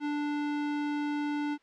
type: tone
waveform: square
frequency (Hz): 293.7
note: D4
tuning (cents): 0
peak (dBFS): -30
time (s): 0-1.58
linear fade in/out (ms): 50
effects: white hiss -67 dBFS RMS until 1.62 s + low-pass 3000 Hz 12 dB/octave